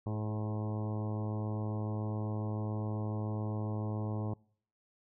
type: harmonic tone with a mistuned harmonic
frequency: 107.2 Hz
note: A2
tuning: 45 cents flat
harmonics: 1 / 2 / 3 / 4 / 5 / 6 / 7 / 8 / 9 / 10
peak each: -34 / -40 / -44 / -46 / -48 / -50 / -51 / -52 / -53 / -54 dBFS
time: 0.06-4.34 s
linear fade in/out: 5 ms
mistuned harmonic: 4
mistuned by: -23 cents
effects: noise-tail reverb RT60 0.6 s tail -26 dB re dry